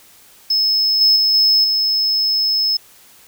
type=tone with level steps; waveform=triangle; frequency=5200 Hz; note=E8; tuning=24 cents flat; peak=-12 / -8 / -11 / -9 / -13 dBFS; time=0.5-2.77 s; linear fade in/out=5 ms; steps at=1.01 / 1.16 / 1.34 / 1.64 s; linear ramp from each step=2 ms; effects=white hiss -47 dBFS RMS until 3.27 s